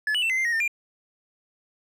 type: tone with pitch steps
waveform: triangle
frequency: 1717 / 2951 / 2680 / 2052 / 2093 / 1880 / 1810 / 2394 Hz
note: A6 / F#7 / E7 / C7 / C7 / A#6 / A6 / D7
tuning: -43 / -5 / +28 / -34 / 0 / +14 / +48 / +33 cents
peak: -20 dBFS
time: 0.07-0.678 s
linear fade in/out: 2 ms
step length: 76 ms
effects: none